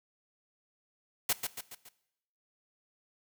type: noise with echo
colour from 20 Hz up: white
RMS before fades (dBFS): -28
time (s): 1.29-1.33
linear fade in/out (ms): 5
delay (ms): 140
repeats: 4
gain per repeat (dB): -6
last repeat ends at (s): 1.89
effects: noise-tail reverb RT60 0.8 s tail -18 dB re dry